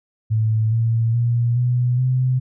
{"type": "tone with pitch steps", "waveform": "sine", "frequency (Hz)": [110, 114.27, 118.72, 123.33, 128.12], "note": ["A2", "A#2", "A#2", "B2", "C3"], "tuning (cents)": [0, -34, 32, -2, -36], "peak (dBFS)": -15, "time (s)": [0.3, 2.4], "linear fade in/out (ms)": 20, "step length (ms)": 420, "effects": []}